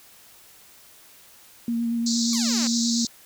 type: tone with vibrato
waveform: sine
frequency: 233.1 Hz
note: A#3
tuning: in tune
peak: -22 dBFS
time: 1.68-3.05 s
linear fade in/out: 2 ms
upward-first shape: sine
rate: 8.6 Hz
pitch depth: 17 cents each way
type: band-pass noise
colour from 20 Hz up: pink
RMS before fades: -27 dBFS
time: 2.06-3.07 s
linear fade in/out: 5 ms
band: 3900 to 7500 Hz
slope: 96 dB/octave
type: exponential sweep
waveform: 5% pulse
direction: down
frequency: 1174.7 to 246.9 Hz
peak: -21 dBFS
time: 2.33-2.67 s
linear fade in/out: 0 ms
effects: white hiss -51 dBFS RMS until 3.25 s

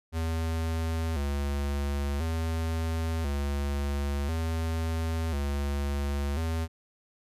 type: tone with vibrato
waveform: square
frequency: 76 Hz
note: D#2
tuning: 40 cents flat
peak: -28 dBFS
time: 0.12-6.68 s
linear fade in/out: 50 ms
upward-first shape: square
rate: 0.48 Hz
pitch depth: 120 cents each way
effects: resampled to 32000 Hz

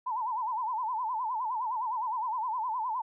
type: tone with vibrato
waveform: sine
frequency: 940 Hz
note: A#5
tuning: 14 cents sharp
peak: -29 dBFS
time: 0.06-3.02 s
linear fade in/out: 10 ms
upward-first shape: sine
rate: 9.7 Hz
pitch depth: 160 cents each way
effects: none

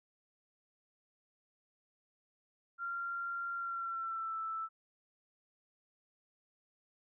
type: tone with pitch glide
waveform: sine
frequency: 1383 to 1321.3 Hz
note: F6 to E6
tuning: -17 to +4 cents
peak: -36 dBFS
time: 2.78-4.69 s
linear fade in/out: 50 ms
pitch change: -79 cents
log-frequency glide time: 3.55-4.38 s
effects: none

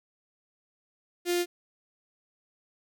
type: tone with notch filter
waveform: sawtooth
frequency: 351.1 Hz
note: F4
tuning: 9 cents sharp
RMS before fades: -27 dBFS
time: 1.25-1.46 s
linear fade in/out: 50 ms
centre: 980 Hz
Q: 0.65
effects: none

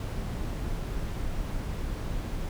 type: noise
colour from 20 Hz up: brown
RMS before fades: -32 dBFS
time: 0-2.49 s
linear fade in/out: 2 ms
effects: none

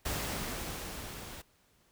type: noise with level ramp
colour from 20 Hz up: pink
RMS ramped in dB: -34 to -46 dBFS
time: 0.05-1.42 s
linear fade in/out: 10 ms
effects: pink hiss -68 dBFS RMS until 1.91 s

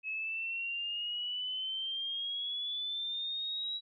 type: exponential sweep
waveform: sine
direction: up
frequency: 2568 to 3891 Hz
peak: -34 dBFS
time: 0.03-3.81 s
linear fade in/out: 50 ms
effects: none

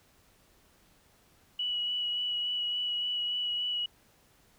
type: tone with vibrato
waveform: sine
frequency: 2935 Hz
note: F#7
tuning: 15 cents flat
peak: -29 dBFS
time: 1.59-3.86 s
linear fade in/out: 5 ms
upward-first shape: sine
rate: 3.5 Hz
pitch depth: 14 cents each way
effects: pink hiss -64 dBFS RMS until 4.58 s

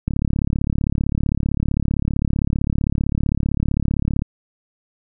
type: click train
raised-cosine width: 5 ms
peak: -7 dBFS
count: 148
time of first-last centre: 0.08-4.221 s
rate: 35.5 Hz
effects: none

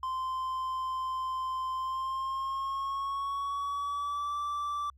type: tone with pitch glide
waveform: triangle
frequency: 1039 to 1166.2 Hz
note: C6 to D6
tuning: -12 to -13 cents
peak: -29 dBFS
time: 0.03-4.9 s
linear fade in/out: 2 ms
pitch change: +199 cents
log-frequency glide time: 1.73-4.38 s
effects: added 67 Hz sine -56 dBFS peak until 4.97 s

